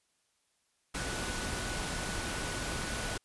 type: tone in noise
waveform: sine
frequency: 1480 Hz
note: F#6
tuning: in tune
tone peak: -44 dBFS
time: 0.94-3.18 s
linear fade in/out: 10 ms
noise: pink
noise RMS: -36 dBFS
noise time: 0.94-3.18 s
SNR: -11 dB
effects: white hiss -75 dBFS RMS until 3.24 s + resampled to 24000 Hz

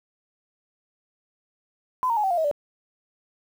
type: tone with pitch steps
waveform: sine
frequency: 1014 / 924.5 / 842.9 / 768.5 / 700.6 / 638.8 / 582.4 Hz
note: B5 / A#5 / G#5 / G5 / F5 / D#5 / D5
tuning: +45 / -15 / +25 / -35 / +5 / +45 / -15 cents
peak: -20 dBFS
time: 2.03-2.513 s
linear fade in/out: 0 ms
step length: 69 ms
effects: 8-bit

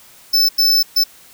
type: tone bursts at uneven times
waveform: square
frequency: 5274 Hz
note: E8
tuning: in tune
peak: -11 dBFS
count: 3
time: 0.33-0.49 / 0.58-0.83 / 0.96-1.04 s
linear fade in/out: 10 ms
effects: white hiss -45 dBFS RMS until 1.33 s

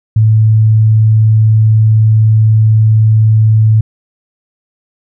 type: tone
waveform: sine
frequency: 109.5 Hz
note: A2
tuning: 8 cents flat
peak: -4 dBFS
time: 0.16-3.81 s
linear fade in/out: 5 ms
effects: none

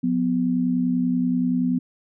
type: tone pair together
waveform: sine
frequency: 179.56 / 250 Hz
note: F3 / B3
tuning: +48 / +21 cents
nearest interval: tritone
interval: 573 cents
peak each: -24 / -20 dBFS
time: 0.03-1.79 s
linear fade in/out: 10 ms
effects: none

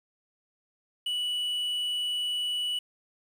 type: tone with quantisation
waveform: triangle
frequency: 2950 Hz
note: F#7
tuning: 6 cents flat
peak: -26 dBFS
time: 1.06-2.79 s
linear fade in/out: 5 ms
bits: 9
effects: none

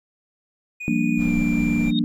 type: tone with pitch glide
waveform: triangle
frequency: 2469 to 2368 Hz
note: D#7 to D7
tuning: -14 to +14 cents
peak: -28 dBFS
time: 0.8-1.91 s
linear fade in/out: 10 ms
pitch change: -72 cents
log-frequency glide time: 1.14-1.33 s
type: chord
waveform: sine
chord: G minor seventh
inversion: third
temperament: equal with one note detuned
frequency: 172.11 / 196 / 233.1 / 293.7 Hz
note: F3 / G3 / Bb3 / D4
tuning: -25 / 0 / 0 / 0 cents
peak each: -25 / -27 / -21 / -24 dBFS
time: 0.88-2.04 s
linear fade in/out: 0 ms
type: noise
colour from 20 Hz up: brown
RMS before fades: -30 dBFS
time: 1.17-1.93 s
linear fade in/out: 50 ms
type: tone with exponential growth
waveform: sine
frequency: 3708 Hz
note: A#7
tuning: 10 cents flat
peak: -21 dBFS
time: 1.83-1.99 s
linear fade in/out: 1 ms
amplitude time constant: 34 ms
effects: none

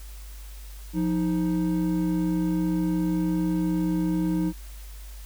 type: tone pair together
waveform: triangle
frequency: 175.8 / 313.2 Hz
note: F3 / D#4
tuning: +12 / +11 cents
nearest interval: minor seventh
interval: 999 cents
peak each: -23 dBFS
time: 0.93-4.53 s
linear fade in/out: 50 ms
effects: added 50 Hz sine -38 dBFS peak until 5.25 s + white hiss -50 dBFS RMS until 5.25 s

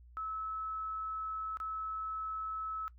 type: tone with dropouts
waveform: sine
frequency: 1299 Hz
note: E6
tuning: 26 cents flat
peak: -36 dBFS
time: 0.17-2.88 s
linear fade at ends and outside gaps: 0 ms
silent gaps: 1.571-1.601 s
effects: noise-tail reverb RT60 0.1 s tail -19 dB re dry + added 60 Hz sine -54 dBFS peak until 2.98 s

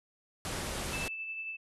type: low-pass noise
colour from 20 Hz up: pink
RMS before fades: -37 dBFS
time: 0.45-1.08 s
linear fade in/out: 0 ms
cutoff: 12000 Hz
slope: 96 dB/octave
type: tone with tremolo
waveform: sine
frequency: 2637 Hz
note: E7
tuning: in tune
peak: -35 dBFS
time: 0.92-1.57 s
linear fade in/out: 20 ms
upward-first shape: sine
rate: 11 Hz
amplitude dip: 35%
effects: none

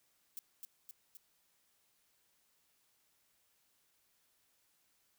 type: noise with echo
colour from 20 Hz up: violet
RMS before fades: -44 dBFS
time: 0.37-0.39 s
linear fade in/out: 0 ms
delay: 260 ms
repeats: 3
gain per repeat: -3 dB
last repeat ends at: 1.17 s
effects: white hiss -75 dBFS RMS until 5.18 s

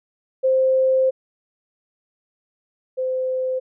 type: tone pair in turn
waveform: sine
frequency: 523.3 / 515.8 Hz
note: C5 / C5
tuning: 0 / -25 cents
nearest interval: unison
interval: 25 cents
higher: first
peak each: -14 / -20 dBFS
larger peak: first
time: 0.43-1.11 / 2.97-3.6 s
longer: first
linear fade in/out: 20 ms
effects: none

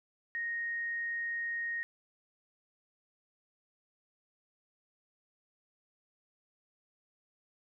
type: tone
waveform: sine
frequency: 1864.7 Hz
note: A#6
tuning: in tune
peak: -33 dBFS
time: 0.35-1.83 s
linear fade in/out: 0 ms
effects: none

